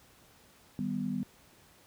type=chord; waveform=sine; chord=Eb augmented; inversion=none; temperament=equal; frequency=155.56 / 196 / 246.9 Hz; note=Eb3 / G3 / B3; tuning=0 / 0 / 0 cents; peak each=-39 / -34 / -34 dBFS; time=0.79-1.23 s; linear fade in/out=0 ms; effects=pink hiss -60 dBFS RMS until 1.86 s + high-pass 60 Hz 12 dB/octave